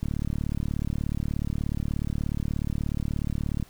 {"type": "click train", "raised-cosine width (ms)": 5, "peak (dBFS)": -16, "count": 133, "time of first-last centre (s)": [0.03, 3.627], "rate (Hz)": 36.7, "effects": ["pink hiss -55 dBFS RMS until 3.69 s"]}